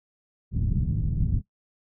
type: low-pass noise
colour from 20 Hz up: white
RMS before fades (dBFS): -25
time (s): 0.51-1.42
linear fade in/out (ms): 50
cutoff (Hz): 160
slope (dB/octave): 24
effects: noise-tail reverb RT60 0.1 s tail -17 dB re dry